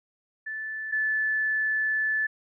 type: tone pair in turn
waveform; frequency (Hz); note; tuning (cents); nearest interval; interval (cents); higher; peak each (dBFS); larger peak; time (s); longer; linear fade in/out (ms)
sine; 1751 / 1741; A6 / A6; -9 / -19; unison; 10; first; -31 / -23; second; 0.46-0.92 / 0.92-2.27; second; 10
effects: none